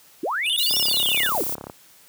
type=linear two-way sweep; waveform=sine; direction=up then down; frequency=250.4 to 5588 to 250.4 Hz; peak=-22 dBFS; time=0.23-1.43 s; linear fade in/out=5 ms; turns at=0.78 s
type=tone with vibrato; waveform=square; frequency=3200 Hz; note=G7; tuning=35 cents sharp; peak=-23 dBFS; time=0.43-1.31 s; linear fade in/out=50 ms; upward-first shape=square; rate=15 Hz; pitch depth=180 cents each way
type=noise; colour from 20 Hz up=violet; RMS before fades=-27 dBFS; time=0.58-1.55 s; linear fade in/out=5 ms
type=click train; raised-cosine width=1 ms; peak=-20 dBFS; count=35; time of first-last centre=0.71-1.698 s; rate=34.4 Hz
effects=white hiss -52 dBFS RMS until 2.08 s + high-pass 80 Hz 12 dB/octave